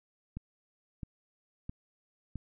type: click train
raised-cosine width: 5 ms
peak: -26 dBFS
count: 4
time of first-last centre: 0.37-2.357 s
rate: 1.51 Hz
effects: none